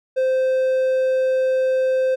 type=tone; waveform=triangle; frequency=520 Hz; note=C5; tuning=11 cents flat; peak=-14 dBFS; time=0.16-2.16 s; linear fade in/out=20 ms; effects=none